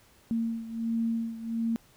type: beating tone pair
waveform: sine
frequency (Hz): 228.1 / 229.5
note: A#3 / A#3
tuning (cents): -37 / -27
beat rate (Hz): 1.4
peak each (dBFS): -29 / -33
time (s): 0.31-1.76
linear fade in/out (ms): 0
effects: pink hiss -60 dBFS RMS until 1.96 s